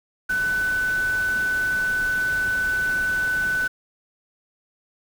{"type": "tone in noise", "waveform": "sine", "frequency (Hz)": 1500, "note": "F#6", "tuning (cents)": 23, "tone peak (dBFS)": -20, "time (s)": [0.29, 3.68], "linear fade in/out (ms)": 10, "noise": "pink", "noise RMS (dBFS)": -36, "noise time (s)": [0.29, 3.68], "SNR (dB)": 13, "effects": []}